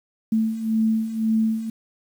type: beating tone pair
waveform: sine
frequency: 220 / 221.9 Hz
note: A3 / A3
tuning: 0 / +15 cents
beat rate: 1.9 Hz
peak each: -25 / -20 dBFS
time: 0.32-1.7 s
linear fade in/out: 5 ms
effects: 8-bit